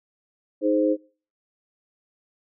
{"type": "chord", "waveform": "sine", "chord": "Ab major", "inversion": "second", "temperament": "equal with one note detuned", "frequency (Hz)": [311.1, 418.9, 523.3], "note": ["Eb4", "Ab4", "C5"], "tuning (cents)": [0, 15, 0], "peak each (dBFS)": [-21, -26, -22], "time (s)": [0.61, 0.97], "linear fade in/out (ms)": 50, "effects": ["noise-tail reverb RT60 0.4 s tail -24 dB re dry"]}